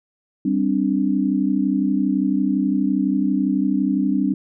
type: chord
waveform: sine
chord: G suspended fourth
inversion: none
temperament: equal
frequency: 196 / 261.6 / 293.7 Hz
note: G3 / C4 / D4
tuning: 0 / 0 / 0 cents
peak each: -21 dBFS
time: 0.45-4.34 s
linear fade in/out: 5 ms
effects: none